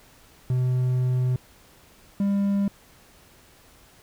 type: tone pair in turn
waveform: triangle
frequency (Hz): 126.7 / 199.68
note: B2 / G3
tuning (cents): +45 / +32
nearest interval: minor sixth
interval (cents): 787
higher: second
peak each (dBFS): -18 / -18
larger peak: neither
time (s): 0.5-1.36 / 2.2-2.68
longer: first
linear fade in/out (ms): 2
effects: pink hiss -54 dBFS RMS until 4.02 s